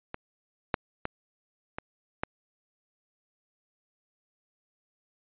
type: clicks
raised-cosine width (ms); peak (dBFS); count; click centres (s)
0.5; -20 / -9 / -15 / -19 / -13; 5; 0.144 / 0.742 / 1.054 / 1.785 / 2.235
effects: resampled to 8000 Hz